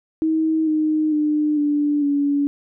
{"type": "tone with pitch steps", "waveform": "sine", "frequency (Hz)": [317.9, 309.4, 301.1, 293, 285.2], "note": ["D#4", "D#4", "D4", "D4", "C#4"], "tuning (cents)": [37, -10, 43, -4, 49], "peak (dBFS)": -16, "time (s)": [0.22, 2.47], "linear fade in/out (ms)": 0, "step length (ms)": 450, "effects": []}